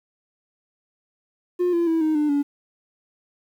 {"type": "tone with pitch steps", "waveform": "triangle", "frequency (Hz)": [356.3, 341, 326.4, 312.3, 298.9, 286.1], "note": ["F4", "F4", "E4", "D#4", "D4", "D4"], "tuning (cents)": [35, -41, -17, 7, 31, -45], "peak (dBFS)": -15, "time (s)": [1.59, 2.43], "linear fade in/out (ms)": 20, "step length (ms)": 140, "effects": ["tanh soft clip ceiling -13 dBFS", "9-bit"]}